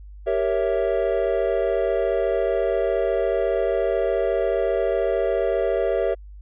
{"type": "chord", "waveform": "triangle", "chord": "G diminished seventh", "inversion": "none", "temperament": "equal", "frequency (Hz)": [392, 466.2, 554.4, 659.3], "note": ["G4", "Bb4", "Db5", "Fb5"], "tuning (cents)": [0, 0, 0, 0], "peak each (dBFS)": -23, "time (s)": [0.26, 6.15], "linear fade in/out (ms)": 20, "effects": ["added 50 Hz sine -38 dBFS peak until 6.41 s", "resampled to 8000 Hz"]}